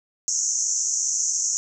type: band-pass noise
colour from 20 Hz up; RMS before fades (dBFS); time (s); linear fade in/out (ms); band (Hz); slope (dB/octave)
white; -24; 0.28-1.57; 0; 5800 to 7100; 96
effects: none